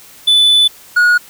triangle tone pair in turn, 3489 / 1448.4 Hz, A7 / F#6, -15 / -37 cents, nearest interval octave + minor third, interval 1522 cents, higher first, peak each -5 dBFS, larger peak neither, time 0.27-0.68 / 0.96-1.18 s, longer first, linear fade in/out 10 ms, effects white hiss -40 dBFS RMS until 1.29 s

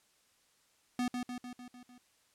square tone with echo, 246.9 Hz, B3, in tune, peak -31 dBFS, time 0.99-1.08 s, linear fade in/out 2 ms, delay 150 ms, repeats 6, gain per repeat -4 dB, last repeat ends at 1.98 s, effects white hiss -70 dBFS RMS until 2.34 s + low-pass 10000 Hz 12 dB/octave

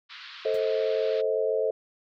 white band-pass noise, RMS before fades -44 dBFS, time 0.09-1.22 s, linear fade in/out 20 ms, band 1100 to 4400 Hz, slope 48 dB/octave
sine chord, A diminished, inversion none, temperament just, 440 / 528 / 633.6 Hz, A4 / C5 / Eb5, 0 / +16 / +31 cents, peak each -26 / -28 / -29 dBFS, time 0.45-1.71 s, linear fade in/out 5 ms
pink noise with exponential decay, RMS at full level -43 dBFS, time 0.54-0.63 s, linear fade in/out 5 ms, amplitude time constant 19 ms
effects none

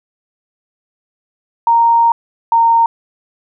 sine tone pair in turn, 929 / 921.5 Hz, A#5 / A#5, -6 / -20 cents, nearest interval unison, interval 14 cents, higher first, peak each -7 dBFS, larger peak neither, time 1.67-2.12 / 2.52-2.86 s, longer first, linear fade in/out 2 ms, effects none

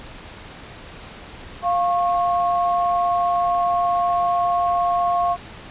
sine tone pair together, 700.3 / 1092 Hz, F5 / C#6, +5 / -26 cents, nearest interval minor sixth, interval 769 cents, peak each -18 / -22 dBFS, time 1.62-5.37 s, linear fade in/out 50 ms, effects pink hiss -39 dBFS RMS until 5.7 s + resampled to 8000 Hz

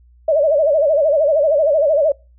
sine tone with vibrato, 601 Hz, D5, 40 cents sharp, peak -11 dBFS, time 0.28-2.12 s, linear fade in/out 5 ms, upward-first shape sine, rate 13 Hz, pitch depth 140 cents each way, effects noise-tail reverb RT60 0.3 s tail -25 dB re dry + added 60 Hz sine -46 dBFS peak until 2.38 s

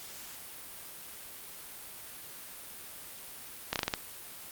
slowing click train, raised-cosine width 0.2 ms, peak -11 dBFS, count 6, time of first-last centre 3.73-3.938 s, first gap 28 ms, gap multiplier 1.2, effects white hiss -46 dBFS RMS until 4.51 s + Opus 48 kbps

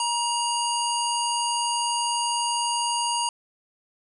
harmonic tone, 948 Hz, A#5, 29 cents sharp, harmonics 1 / 3 / 5 / 7 / 9 / 10, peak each -25 / -30 / -32 / -33 / -35 / -35 dBFS, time 0-3.29 s, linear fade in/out 2 ms, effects none

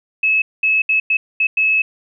sine tone bursts at uneven times, 2589 Hz, E7, 32 cents flat, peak -12 dBFS, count 6, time 0.23-0.42 / 0.63-0.82 / 0.89-1 / 1.1-1.17 / 1.4-1.47 / 1.57-1.82 s, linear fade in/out 5 ms, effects none

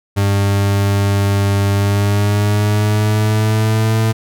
40% pulse tone with pitch glide, 100.1 to 111.07 Hz, G2 to A2, +37 to +17 cents, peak -11 dBFS, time 0.16-4.13 s, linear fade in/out 20 ms, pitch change +180 cents, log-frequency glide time 1.74-3.98 s, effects none

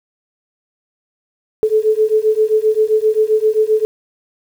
sine beating tone pair, 429.8 / 437.4 Hz, A4 / A4, -41 / -10 cents, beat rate 7.6 Hz, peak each -14 dBFS, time 1.63-3.85 s, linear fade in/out 0 ms, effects 7-bit

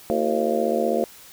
harmonic tone with a mistuned harmonic, 75.7 Hz, D#2, 47 cents flat, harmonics 3 / 4 / 5 / 6 / 7 / 8 / 9, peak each -27 / -30 / -27 / -27 / -25 / -31 / -26 dBFS, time 0.1-1.04 s, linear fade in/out 0 ms, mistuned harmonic 4, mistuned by +150 cents, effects white hiss -46 dBFS RMS until 1.32 s

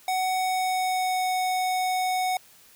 square tone with pitch glide, 746 to 740.4 Hz, F#5 to F#5, +14 to +1 cents, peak -24 dBFS, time 0.08-2.37 s, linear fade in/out 2 ms, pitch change -13 cents, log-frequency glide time 0.35-1.28 s, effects white hiss -54 dBFS RMS until 2.75 s

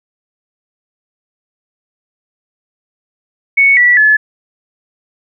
sine tone with pitch steps, 2217 / 1952.4 / 1719.4 Hz, C#7 / B6 / A6, 0 / -20 / -40 cents, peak -5 dBFS, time 3.57-4.17 s, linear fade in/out 10 ms, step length 200 ms, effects none

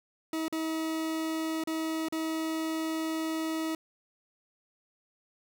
40% pulse tone with dropouts, 320 Hz, D#4, 49 cents sharp, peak -29 dBFS, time 0.33-3.75 s, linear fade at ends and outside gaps 2 ms, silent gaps 0.482-0.525 / 1.638-1.673 / 2.085-2.124 s, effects none

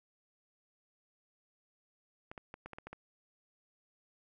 clicks, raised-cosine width 0.5 ms, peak -30 dBFS, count 8, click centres 2.315 / 2.378 / 2.541 / 2.66 / 2.733 / 2.785 / 2.87 / 2.93 s, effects none

